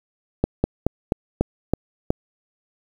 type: slowing click train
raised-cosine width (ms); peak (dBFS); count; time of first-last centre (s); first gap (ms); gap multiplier
2; -4; 7; 0.44-2.105; 200; 1.13
effects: 7-bit